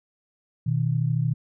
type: tone pair together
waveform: sine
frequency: 122.65 / 156 Hz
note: B2 / D#3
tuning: -12 / +5 cents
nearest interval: major third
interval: 417 cents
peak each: -23 / -24 dBFS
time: 0.66-1.34 s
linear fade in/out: 10 ms
effects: none